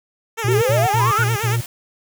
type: tone with vibrato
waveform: 10% pulse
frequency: 430.6 Hz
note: A4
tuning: 37 cents flat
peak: -14 dBFS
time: 0.37-1.57 s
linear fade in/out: 20 ms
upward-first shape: sine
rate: 8.7 Hz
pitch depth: 120 cents each way
type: tone bursts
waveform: triangle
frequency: 118.3 Hz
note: A#2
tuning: 26 cents sharp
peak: -15 dBFS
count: 5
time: 0.44-1.612 s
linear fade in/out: 10 ms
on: 180 ms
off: 68 ms
type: exponential sweep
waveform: sine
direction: up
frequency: 357.6 to 1508 Hz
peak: -16 dBFS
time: 0.48-1.24 s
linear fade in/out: 5 ms
type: noise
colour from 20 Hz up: white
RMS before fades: -34 dBFS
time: 0.51-1.66 s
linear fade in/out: 2 ms
effects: none